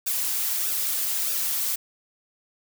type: noise with flanger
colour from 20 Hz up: blue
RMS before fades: -26 dBFS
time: 0.06-1.76 s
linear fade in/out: 10 ms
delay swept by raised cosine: 0.94 to 5.54 ms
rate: 1.6 Hz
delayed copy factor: -0.9
effects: none